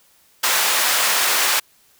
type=high-pass noise; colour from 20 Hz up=pink; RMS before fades=-18 dBFS; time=0.43-1.6 s; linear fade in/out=10 ms; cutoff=970 Hz; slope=12 dB/octave; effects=white hiss -56 dBFS RMS until 1.99 s